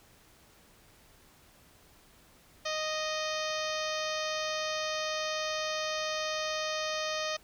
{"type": "harmonic tone with a mistuned harmonic", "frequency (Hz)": 621, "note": "D#5", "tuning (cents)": -3, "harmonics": [1, 2, 3, 4, 5, 6, 7, 8, 9, 10], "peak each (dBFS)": [-35, -38, -40, -41, -42, -43, -43, -44, -45, -45], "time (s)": [2.65, 7.37], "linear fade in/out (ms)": 10, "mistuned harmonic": 6, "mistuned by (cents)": -28, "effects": ["pink hiss -60 dBFS RMS until 7.43 s"]}